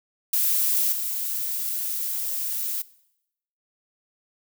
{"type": "noise with level steps", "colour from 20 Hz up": "violet", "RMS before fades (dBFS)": [-22, -28], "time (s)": [0.33, 2.82], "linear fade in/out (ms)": 5, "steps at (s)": 0.92, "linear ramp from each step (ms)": 5, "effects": ["noise-tail reverb RT60 0.8 s tail -20 dB re dry"]}